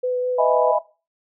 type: tone with vibrato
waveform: sine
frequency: 500 Hz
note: B4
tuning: 21 cents sharp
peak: -19 dBFS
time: 0.03-0.72 s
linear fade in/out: 10 ms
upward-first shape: sine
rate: 4.8 Hz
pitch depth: 9 cents each way
type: chord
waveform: sine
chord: E major seventh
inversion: third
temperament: equal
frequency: 622.3 / 659.3 / 830.6 / 987.8 Hz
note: D#5 / E5 / G#5 / B5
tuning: 0 / 0 / 0 / 0 cents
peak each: -19 / -20 / -23 / -23 dBFS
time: 0.38-0.79 s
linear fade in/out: 10 ms
effects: noise-tail reverb RT60 0.3 s tail -18 dB re dry